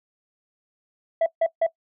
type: tone bursts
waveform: sine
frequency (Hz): 659.3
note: E5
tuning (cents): 0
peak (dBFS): -14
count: 3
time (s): 1.21-1.666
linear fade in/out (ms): 5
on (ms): 52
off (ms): 150
effects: noise-tail reverb RT60 0.1 s tail -21 dB re dry + tanh soft clip ceiling -16 dBFS